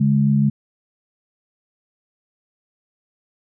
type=tone pair together; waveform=sine; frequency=142.2 / 208.5 Hz; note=C#3 / G#3; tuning=+45 / +7 cents; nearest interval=perfect fifth; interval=662 cents; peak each=-16 dBFS; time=0-0.5 s; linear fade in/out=10 ms; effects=none